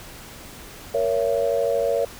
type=chord; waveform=sine; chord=A# diminished; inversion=none; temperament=just; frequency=466.2 / 559.4 / 671.3 Hz; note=A#4 / C#5 / E5; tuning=0 / +16 / +31 cents; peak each=-23 / -22 / -26 dBFS; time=0.94-2.05 s; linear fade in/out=5 ms; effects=pink hiss -41 dBFS RMS until 2.19 s